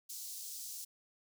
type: high-pass noise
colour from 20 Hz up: pink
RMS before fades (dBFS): -45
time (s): 0.09-0.85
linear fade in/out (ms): 10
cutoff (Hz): 5000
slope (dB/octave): 24
effects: none